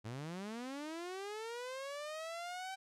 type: linear sweep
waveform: sawtooth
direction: up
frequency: 103.4 to 775 Hz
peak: -38 dBFS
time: 0.04-2.76 s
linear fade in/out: 20 ms
effects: low-pass 9000 Hz 12 dB/octave